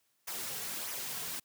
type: noise with flanger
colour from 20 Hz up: white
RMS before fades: -39 dBFS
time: 0.27-1.4 s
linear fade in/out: 10 ms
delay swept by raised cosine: 0.24 to 3.44 ms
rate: 1.6 Hz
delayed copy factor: -0.5
effects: white hiss -75 dBFS RMS until 1.44 s + high-pass 80 Hz 12 dB/octave